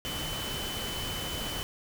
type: tone in noise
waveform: sine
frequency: 3027 Hz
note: F#7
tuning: 39 cents sharp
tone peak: -37 dBFS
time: 0.05-1.63 s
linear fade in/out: 0 ms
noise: pink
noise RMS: -36 dBFS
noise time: 0.05-1.63 s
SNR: -4 dB
effects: none